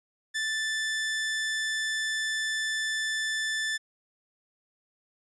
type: tone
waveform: sawtooth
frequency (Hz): 1760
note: A6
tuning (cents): 0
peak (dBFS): -24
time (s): 0.34-3.78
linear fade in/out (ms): 20
effects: resampled to 22050 Hz